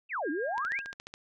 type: exponential two-way sweep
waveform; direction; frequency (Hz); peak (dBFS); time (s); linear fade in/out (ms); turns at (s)
sine; down then up; 2853 to 277.2 to 2853; -30; 0.09-0.82; 50; 0.3
type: tone with tremolo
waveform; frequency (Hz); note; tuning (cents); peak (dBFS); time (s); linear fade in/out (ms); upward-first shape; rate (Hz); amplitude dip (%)
sine; 1617; G#6; -47; -35; 0.22-0.94; 50; sine; 5.9; 40
type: click train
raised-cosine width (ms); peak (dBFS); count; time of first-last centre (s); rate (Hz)
0.2; -25; 9; 0.58-1.139; 14.3
effects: none